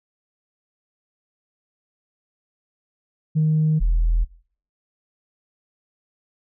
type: tone pair in turn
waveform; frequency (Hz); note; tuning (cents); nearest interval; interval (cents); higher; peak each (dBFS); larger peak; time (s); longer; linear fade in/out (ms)
sine; 155.56 / 41.2; D#3 / E1; 0 / 0; octave + major seventh; 2300; first; -14; neither; 3.35-3.8 / 3.8-4.25; neither; 20
effects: noise-tail reverb RT60 0.5 s tail -21 dB re dry + tanh soft clip ceiling -12 dBFS